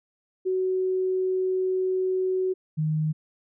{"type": "tone pair in turn", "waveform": "sine", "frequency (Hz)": [373.3, 155.06], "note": ["F#4", "D#3"], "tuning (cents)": [15, -6], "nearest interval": "octave + minor third", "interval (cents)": 1521, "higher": "first", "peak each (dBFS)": -22, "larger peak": "neither", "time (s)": [[0.45, 2.54], [2.77, 3.13]], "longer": "first", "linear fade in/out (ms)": 20, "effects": []}